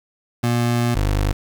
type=tone pair in turn; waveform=25% pulse; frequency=119.6 / 50.4 Hz; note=A#2 / G1; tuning=+45 / +49 cents; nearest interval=octave + minor third; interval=1496 cents; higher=first; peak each=-13 dBFS; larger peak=neither; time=0.43-0.95 / 0.95-1.33 s; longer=first; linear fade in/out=10 ms; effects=7-bit